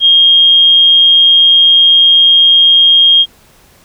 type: tone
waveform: sine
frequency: 3236 Hz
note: G#7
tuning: 46 cents flat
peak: -3 dBFS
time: 0-3.26 s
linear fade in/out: 50 ms
effects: pink hiss -45 dBFS RMS until 3.84 s